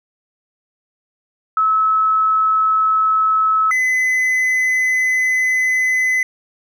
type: tone pair in turn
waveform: sine / triangle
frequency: 1296 / 2023 Hz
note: E6 / B6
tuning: -30 / +41 cents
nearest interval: minor sixth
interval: 771 cents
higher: second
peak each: -12 dBFS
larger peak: neither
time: 1.57-3.71 / 3.71-6.23 s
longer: second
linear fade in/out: 2 ms
effects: none